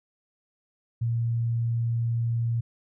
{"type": "tone", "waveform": "sine", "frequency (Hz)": 116.54, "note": "A#2", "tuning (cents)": 0, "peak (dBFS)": -23, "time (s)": [1.01, 2.61], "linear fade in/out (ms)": 10, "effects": []}